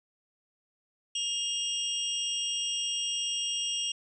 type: tone cluster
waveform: sine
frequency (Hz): 2829 / 3246 / 5660 / 8050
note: F7 / G#7 / F8 / B8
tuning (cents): +22 / -40 / +22 / +32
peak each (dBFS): -32 / -34 / -37 / -40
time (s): 1.15-3.92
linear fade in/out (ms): 5
effects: none